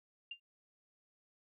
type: tone with exponential decay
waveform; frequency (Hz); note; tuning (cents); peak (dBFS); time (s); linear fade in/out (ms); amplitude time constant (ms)
sine; 2794; F7; 0; -38; 0.31-0.4; 5; 18
effects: none